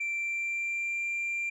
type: tone with pitch glide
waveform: sine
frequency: 2349 to 2374 Hz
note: D7 to D7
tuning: 0 to +18 cents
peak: -27 dBFS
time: 0-1.5 s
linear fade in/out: 10 ms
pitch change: +18 cents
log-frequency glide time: 0.11-1.03 s
effects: tanh soft clip ceiling -28 dBFS